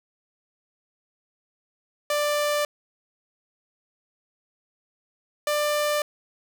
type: tone pair in turn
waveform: sawtooth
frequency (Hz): 590 / 593.4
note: D5 / D5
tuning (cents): +8 / +18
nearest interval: unison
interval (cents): 10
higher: second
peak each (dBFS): -18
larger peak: neither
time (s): 2.1-2.65 / 5.47-6.02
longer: neither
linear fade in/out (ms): 2
effects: none